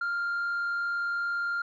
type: tone with frequency modulation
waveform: sine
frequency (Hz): 1396.9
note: F6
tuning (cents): 0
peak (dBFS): -25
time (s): 0.01-1.62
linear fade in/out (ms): 5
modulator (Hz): 42.5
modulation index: 0.25
effects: tanh soft clip ceiling -26 dBFS